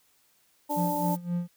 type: harmonic tone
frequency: 293.7 Hz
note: D4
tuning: in tune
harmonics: 1 / 2 / 3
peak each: -33 / -33 / -29 dBFS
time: 0.69-1.16 s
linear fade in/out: 20 ms
type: noise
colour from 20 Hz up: violet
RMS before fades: -39 dBFS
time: 0.69-1.17 s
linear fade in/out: 20 ms
type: tone with tremolo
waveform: triangle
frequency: 174.61 Hz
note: F3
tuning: in tune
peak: -23 dBFS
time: 0.76-1.48 s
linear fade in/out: 20 ms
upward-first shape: sine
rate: 3.8 Hz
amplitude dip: 85%
effects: white hiss -66 dBFS RMS until 1.56 s